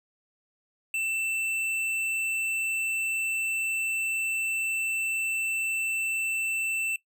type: tone with tanh clipping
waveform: sine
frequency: 2669 Hz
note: E7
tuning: 21 cents sharp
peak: -28 dBFS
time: 0.94-6.96 s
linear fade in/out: 2 ms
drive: 13 dB
effects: noise-tail reverb RT60 0.1 s tail -20 dB re dry